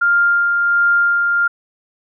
sine tone with tremolo, 1400 Hz, F6, 4 cents sharp, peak -10 dBFS, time 0.01-1.48 s, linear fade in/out 10 ms, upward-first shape sine, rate 1.4 Hz, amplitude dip 30%, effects none

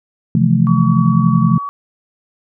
sine chord, F major seventh, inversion second, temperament just, 130.96 / 163.7 / 174.61 / 218.3 Hz, C3 / E3 / F3 / A3, +2 / -12 / 0 / -13 cents, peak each -15 dBFS, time 0.35-1.58 s, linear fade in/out 2 ms
sine tone, 1132 Hz, C#6, 36 cents sharp, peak -21 dBFS, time 0.67-1.69 s, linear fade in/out 0 ms
effects none

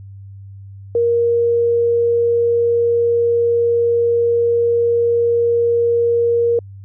sine tone, 470.2 Hz, A#4, 15 cents sharp, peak -12 dBFS, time 0.95-6.59 s, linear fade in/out 2 ms, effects added 98 Hz sine -33 dBFS peak until 6.84 s

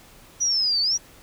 sine linear two-way sweep, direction down then up, 5900 to 4435 to 5900 Hz, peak -19 dBFS, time 0.4-0.98 s, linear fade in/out 20 ms, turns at 0.81 s, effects pink hiss -50 dBFS RMS until 1.22 s

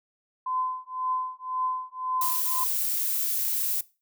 sine tone with tremolo, 1023 Hz, C6, 39 cents flat, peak -23 dBFS, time 0.46-2.64 s, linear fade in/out 5 ms, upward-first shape triangle, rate 1.9 Hz, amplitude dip 100%
violet noise, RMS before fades -27 dBFS, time 2.21-3.81 s, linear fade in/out 5 ms
effects noise-tail reverb RT60 0.3 s tail -20 dB re dry

